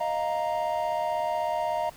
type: chord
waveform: triangle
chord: Eb suspended second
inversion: none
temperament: equal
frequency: 622.3 / 698.5 / 932.3 Hz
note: Eb5 / F5 / Bb5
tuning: 0 / 0 / 0 cents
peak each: -28 dBFS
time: 0-1.9 s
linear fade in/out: 10 ms
effects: pink hiss -51 dBFS RMS until 1.96 s